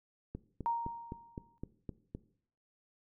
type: click train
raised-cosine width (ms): 3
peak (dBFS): -27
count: 8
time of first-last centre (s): 0.35-2.149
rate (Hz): 3.89
type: tone with exponential decay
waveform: sine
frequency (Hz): 932.3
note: A#5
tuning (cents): 0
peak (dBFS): -28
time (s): 0.66-1.58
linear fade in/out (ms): 0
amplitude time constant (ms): 200
effects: noise-tail reverb RT60 0.6 s tail -18 dB re dry